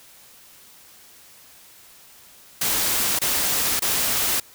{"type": "noise bursts", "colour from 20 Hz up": "white", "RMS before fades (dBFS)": -22, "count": 3, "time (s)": [2.61, 4.4], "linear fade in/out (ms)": 5, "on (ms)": 580, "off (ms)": 25, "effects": ["white hiss -49 dBFS RMS until 4.54 s"]}